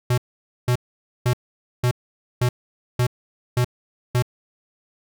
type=tone bursts; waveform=square; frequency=123.47 Hz; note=B2; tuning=in tune; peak=-17 dBFS; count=8; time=0.1-4.224 s; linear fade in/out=5 ms; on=78 ms; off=500 ms; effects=none